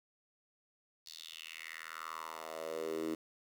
10% pulse tone with high-pass filter sweep, 80.5 Hz, E2, 41 cents flat, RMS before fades -43 dBFS, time 1.06-3.15 s, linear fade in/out 5 ms, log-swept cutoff 4500 to 300 Hz, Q 4, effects 10-bit

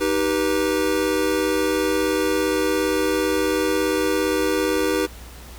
square chord, Eb augmented, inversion none, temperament just, 311.1 / 388.9 / 486.1 Hz, Eb4 / G4 / B4, 0 / -14 / -28 cents, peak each -24 dBFS, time 0-5.07 s, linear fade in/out 20 ms, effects added 60 Hz sine -39 dBFS peak until 5.58 s + pink hiss -43 dBFS RMS until 5.58 s

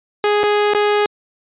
sawtooth tone with dropouts, 415.3 Hz, G#4, in tune, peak -9 dBFS, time 0.24-1.06 s, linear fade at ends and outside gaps 1 ms, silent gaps 0.433-0.437 / 0.736-0.748 s, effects resampled to 8000 Hz

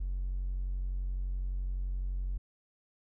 triangle tone, 45.88 Hz, F#1, 14 cents flat, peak -28 dBFS, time 0-2.38 s, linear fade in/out 10 ms, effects tanh soft clip ceiling -27 dBFS

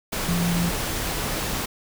sine tone in noise, 172.5 Hz, F3, 21 cents flat, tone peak -21 dBFS, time 0.28-0.7 s, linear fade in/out 10 ms, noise pink, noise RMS -27 dBFS, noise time 0.12-1.66 s, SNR +3 dB, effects none

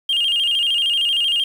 sine tone with vibrato, 3011 Hz, F#7, 30 cents sharp, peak -14 dBFS, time 0.09-1.44 s, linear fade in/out 5 ms, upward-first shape square, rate 13 Hz, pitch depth 99 cents each way, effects tanh soft clip ceiling -13 dBFS + 7-bit

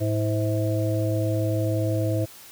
harmonic tone with a mistuned harmonic, 107.8 Hz, A2, 35 cents flat, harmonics 1 / 3 / 5 / 6, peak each -23 / -28 / -30 / -31 dBFS, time 0-2.26 s, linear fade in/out 20 ms, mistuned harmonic 5, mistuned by -65 cents, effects white hiss -46 dBFS RMS until 2.51 s

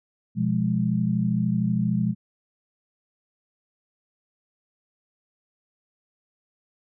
sine chord, F diminished, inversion second, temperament equal, 123.47 / 174.61 / 207.7 Hz, Cb3 / F3 / Ab3, 0 / 0 / 0 cents, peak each -26 / -25 / -24 dBFS, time 0.35-2.15 s, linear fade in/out 50 ms, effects none

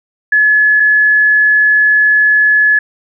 sine tone pair in turn, 1707 / 1707 Hz, G#6 / G#6, +47 / +47 cents, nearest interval unison, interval 0 cents, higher neither, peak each -6 dBFS, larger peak neither, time 0.32-0.8 / 0.8-2.79 s, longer second, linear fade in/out 5 ms, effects none

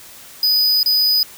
square tone with dropouts, 4978 Hz, D#8, in tune, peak -13 dBFS, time 0.43-1.23 s, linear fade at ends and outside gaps 2 ms, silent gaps 0.831-0.86 s, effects white hiss -40 dBFS RMS until 1.37 s

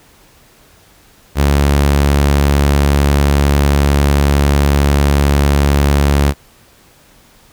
sawtooth tone, 71.1 Hz, C#2, 45 cents sharp, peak -5 dBFS, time 1.35-6.34 s, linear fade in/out 50 ms, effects pink hiss -47 dBFS RMS until 7.52 s

